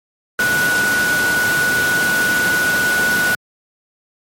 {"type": "tone in noise", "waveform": "sine", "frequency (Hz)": 1471, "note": "F#6", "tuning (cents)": -11, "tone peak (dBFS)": -14, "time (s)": [0.39, 3.35], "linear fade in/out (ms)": 2, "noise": "pink", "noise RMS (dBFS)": -21, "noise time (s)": [0.39, 3.35], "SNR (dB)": 4, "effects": ["high-pass 150 Hz 12 dB/octave", "MP3 64 kbps"]}